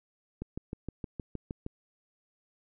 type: click train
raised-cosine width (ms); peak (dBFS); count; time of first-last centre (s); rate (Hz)
3; -23; 9; 0.42-1.664; 6.43
effects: none